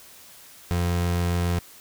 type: tone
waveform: 30% pulse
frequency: 87.31 Hz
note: F2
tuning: in tune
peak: -19 dBFS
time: 0.71-1.59 s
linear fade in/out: 0 ms
effects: white hiss -48 dBFS RMS until 1.8 s